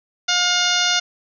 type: harmonic tone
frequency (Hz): 713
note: F5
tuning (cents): +36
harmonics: 1 / 2 / 3 / 4 / 5 / 6 / 7 / 8 / 9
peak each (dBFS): -27 / -22 / -27 / -24 / -22 / -26 / -26 / -26 / -27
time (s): 0.28-1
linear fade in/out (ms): 10
effects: none